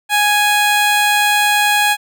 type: tone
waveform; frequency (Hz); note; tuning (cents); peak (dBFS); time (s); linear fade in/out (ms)
15% pulse; 830.6; G#5; 0; -5; 0.09-1.97; 50
effects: none